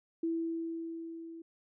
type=tone with level ramp; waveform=sine; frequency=330 Hz; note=E4; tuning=2 cents sharp; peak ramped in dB=-29 to -44 dBFS; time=0.23-1.42 s; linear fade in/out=5 ms; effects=none